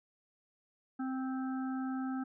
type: harmonic tone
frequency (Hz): 261.6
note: C4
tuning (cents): 0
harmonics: 1 / 3 / 5 / 6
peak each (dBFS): -34 / -45 / -47 / -51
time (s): 0.99-2.24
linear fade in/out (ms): 10
effects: none

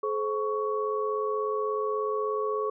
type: tone cluster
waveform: sine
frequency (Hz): 427.5 / 524 / 1117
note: A4 / C5 / C#6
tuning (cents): -50 / +2 / +13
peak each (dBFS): -28 / -35 / -31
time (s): 0.03-2.7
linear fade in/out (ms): 5
effects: none

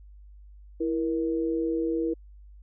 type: tone pair together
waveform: sine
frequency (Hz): 330.2 / 472.1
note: E4 / A#4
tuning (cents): +3 / +22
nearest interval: tritone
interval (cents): 619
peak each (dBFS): -26 / -29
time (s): 0.8-2.14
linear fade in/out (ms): 10
effects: added 50 Hz sine -46 dBFS peak until 2.62 s

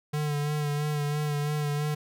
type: tone with vibrato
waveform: square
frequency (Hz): 148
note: D3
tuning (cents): +14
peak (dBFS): -27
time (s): 0.13-1.95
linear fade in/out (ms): 10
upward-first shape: sine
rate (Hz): 3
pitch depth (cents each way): 31
effects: none

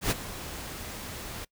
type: noise with ADSR envelope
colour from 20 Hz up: pink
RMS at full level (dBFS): -25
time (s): 0.01-1.45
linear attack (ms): 100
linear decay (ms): 23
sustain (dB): -14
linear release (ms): 9
effects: noise-tail reverb RT60 0.1 s tail -23 dB re dry

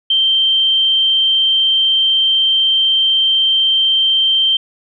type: tone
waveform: sine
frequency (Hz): 3136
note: G7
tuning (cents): 0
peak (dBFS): -10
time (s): 0.1-4.57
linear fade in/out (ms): 5
effects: none

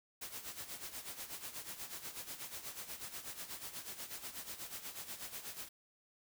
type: noise with tremolo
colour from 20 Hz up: white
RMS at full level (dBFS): -44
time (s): 0.21-5.69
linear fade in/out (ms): 10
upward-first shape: sine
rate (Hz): 8.2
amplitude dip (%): 70
effects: none

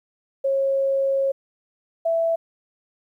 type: tone pair in turn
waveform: sine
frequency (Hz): 544 / 662.1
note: C#5 / E5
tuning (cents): -33 / +7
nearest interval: minor third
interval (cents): 340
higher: second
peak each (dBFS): -18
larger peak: neither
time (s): 0.44-1.32 / 2.05-2.36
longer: first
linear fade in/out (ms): 10
effects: 10-bit

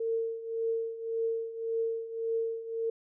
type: tone with tremolo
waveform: sine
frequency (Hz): 454.5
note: A#4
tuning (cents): -44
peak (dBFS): -26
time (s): 0-2.9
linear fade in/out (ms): 5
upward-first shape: triangle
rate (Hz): 1.8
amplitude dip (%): 80
effects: none

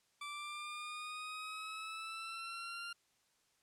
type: exponential sweep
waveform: 20% pulse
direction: up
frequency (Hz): 1163 to 1396.9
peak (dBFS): -38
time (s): 0.21-2.93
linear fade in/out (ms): 5
effects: white hiss -75 dBFS RMS until 3.62 s + low-pass 9000 Hz 12 dB/octave

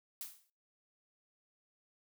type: noise with exponential decay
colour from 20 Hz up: blue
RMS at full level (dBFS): -41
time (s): 0.21-0.5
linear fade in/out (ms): 1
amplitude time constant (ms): 62
effects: noise-tail reverb RT60 0.4 s tail -25 dB re dry

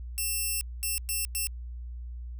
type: tone bursts at uneven times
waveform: 5% pulse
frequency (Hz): 2700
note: E7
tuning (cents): +41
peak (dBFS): -19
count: 4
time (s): 0.18-0.61 / 0.83-0.98 / 1.09-1.25 / 1.35-1.47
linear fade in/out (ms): 0
effects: added 60 Hz sine -36 dBFS peak until 2.39 s

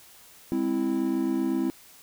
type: chord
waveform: triangle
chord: Ab augmented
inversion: none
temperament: equal with one note detuned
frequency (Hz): 203.4 / 261.6 / 329.6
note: Ab3 / C4 / E4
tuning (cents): -36 / 0 / 0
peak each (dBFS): -30 / -25 / -25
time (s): 0.52-1.7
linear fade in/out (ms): 0
effects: white hiss -52 dBFS RMS until 2.02 s

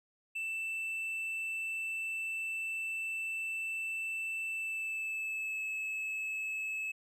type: tone with pitch glide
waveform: triangle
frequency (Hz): 2657 to 2596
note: E7 to E7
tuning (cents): +13 to -27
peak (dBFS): -33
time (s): 0.35-6.92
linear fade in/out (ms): 10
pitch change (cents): -40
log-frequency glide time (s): 4.49-5.65
effects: none

